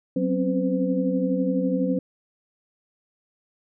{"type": "tone cluster", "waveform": "sine", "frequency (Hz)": [186.7, 256.7, 268.7, 509], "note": ["F#3", "C4", "C4", "C5"], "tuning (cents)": [16, -33, 46, -48], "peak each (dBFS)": [-25, -28, -25, -27], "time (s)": [0.16, 1.99], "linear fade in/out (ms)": 5, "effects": []}